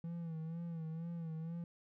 triangle tone with vibrato, 164.81 Hz, E3, in tune, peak -38 dBFS, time 0.04-1.64 s, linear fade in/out 2 ms, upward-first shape sine, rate 2.1 Hz, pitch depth 62 cents each way, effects none

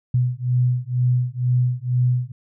sine beating tone pair, 123.47 / 125.57 Hz, B2 / B2, 0 / +29 cents, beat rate 2.1 Hz, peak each -20 dBFS, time 0.14-2.32 s, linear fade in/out 5 ms, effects none

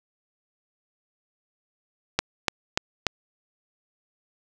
click train, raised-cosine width 0.2 ms, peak -3 dBFS, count 4, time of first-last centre 2.19-3.067 s, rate 3.42 Hz, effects none

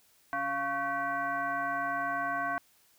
sine tone with frequency modulation, 1112 Hz, C#6, 5 cents sharp, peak -29 dBFS, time 0.33-2.58 s, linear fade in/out 0 ms, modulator 416 Hz, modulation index 1.4, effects white hiss -65 dBFS RMS until 2.98 s

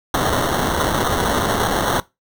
white noise with sample-and-hold, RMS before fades -19 dBFS, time 0.14-2 s, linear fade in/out 2 ms, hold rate 2450 Hz, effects noise-tail reverb RT60 0.2 s tail -19 dB re dry

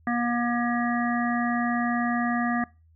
harmonic tone, 239 Hz, A#3, 43 cents sharp, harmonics 1 / 3 / 5 / 7 / 8, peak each -25 / -30 / -32 / -33 / -34 dBFS, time 0.07-2.64 s, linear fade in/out 2 ms, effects noise-tail reverb RT60 0.3 s tail -24 dB re dry + added 81 Hz sine -55 dBFS peak until 2.95 s

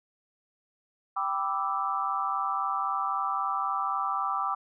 sine chord, E minor seventh, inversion first, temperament equal, 784 / 987.8 / 1174.7 / 1318.5 Hz, G5 / B5 / D6 / E6, 0 / 0 / 0 / 0 cents, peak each -33 / -35 / -29 / -34 dBFS, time 1.16-4.55 s, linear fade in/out 10 ms, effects none

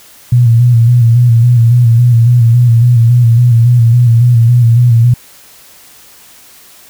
sine tone with vibrato, 118.8 Hz, A#2, 33 cents sharp, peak -3 dBFS, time 0.32-5.14 s, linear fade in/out 5 ms, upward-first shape square, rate 3.6 Hz, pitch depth 48 cents each way, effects white hiss -39 dBFS RMS until 6.89 s

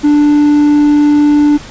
triangle tone, 294.3 Hz, D4, 4 cents sharp, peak -3 dBFS, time 0.03-1.58 s, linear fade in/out 20 ms, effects pink hiss -31 dBFS RMS until 1.7 s + resampled to 16000 Hz

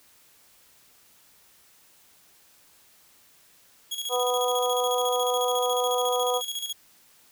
sawtooth tone with tremolo, 3322 Hz, G#7, in tune, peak -25 dBFS, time 3.91-6.73 s, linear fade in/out 10 ms, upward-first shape square, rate 14 Hz, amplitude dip 60%
harmonic tone, 247.9 Hz, B3, 7 cents sharp, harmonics 2 / 3 / 4 / 5, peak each -25 / -29 / -31 / -33 dBFS, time 4.09-6.42 s, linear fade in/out 50 ms
effects white hiss -58 dBFS RMS until 7.31 s

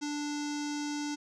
square tone with low-pass filter, 293.7 Hz, D4, in tune, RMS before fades -35 dBFS, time 0.01-1.16 s, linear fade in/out 20 ms, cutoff 6100 Hz, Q 4.1, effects none

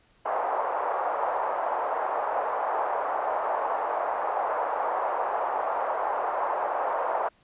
white band-pass noise, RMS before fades -28 dBFS, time 0.25-7.29 s, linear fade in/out 10 ms, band 580 to 980 Hz, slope 24 dB/octave, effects pink hiss -63 dBFS RMS until 7.43 s + resampled to 8000 Hz

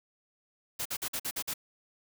white noise bursts, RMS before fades -34 dBFS, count 7, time 0.79-1.539 s, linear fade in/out 10 ms, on 65 ms, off 49 ms, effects none

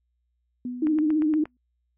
sine tone with exponential decay, 247.4 Hz, B3, 3 cents sharp, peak -27 dBFS, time 0.65-1.57 s, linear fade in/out 2 ms, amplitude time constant 200 ms
sine tone with vibrato, 307.5 Hz, D#4, 20 cents flat, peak -19 dBFS, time 0.82-1.44 s, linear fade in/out 5 ms, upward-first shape sine, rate 15 Hz, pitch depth 54 cents each way
click train, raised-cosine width 0.5 ms, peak -24 dBFS, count 6, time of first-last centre 0.87-1.455 s, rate 8.54 Hz
effects noise-tail reverb RT60 0.1 s tail -25 dB re dry + added 60 Hz sine -70 dBFS peak until 1.97 s

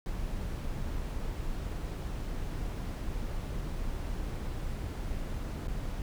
brown noise with dropouts, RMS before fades -35 dBFS, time 0.06-6.02 s, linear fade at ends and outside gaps 1 ms, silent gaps 5.673-5.681 s, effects none

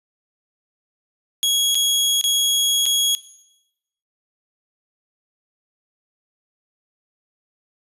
sawtooth tone with dropouts, 3322 Hz, G#7, in tune, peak -13 dBFS, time 1.43-3.15 s, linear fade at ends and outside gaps 0 ms, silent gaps 1.746-1.753 / 2.212-2.24 / 2.856-2.863 s, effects noise-tail reverb RT60 0.9 s tail -17 dB re dry + resampled to 32000 Hz

